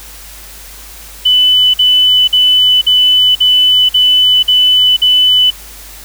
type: tone bursts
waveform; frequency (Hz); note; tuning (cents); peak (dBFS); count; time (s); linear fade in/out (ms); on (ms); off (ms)
sine; 2999; F#7; +23; -5; 8; 1.25-5.506; 10; 490; 48
effects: added 50 Hz sine -35 dBFS peak until 6.04 s + white hiss -33 dBFS RMS until 6.04 s